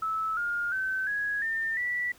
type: tone with pitch steps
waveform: sine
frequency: 1306 / 1416 / 1535.3 / 1664.6 / 1804.8 / 1956.8 Hz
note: E6 / F6 / G6 / G#6 / A6 / B6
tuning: -17 / +23 / -36 / +4 / +44 / -16 cents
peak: -27 dBFS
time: 0.02-2.12 s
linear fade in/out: 5 ms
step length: 350 ms
effects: pink hiss -56 dBFS RMS until 2.18 s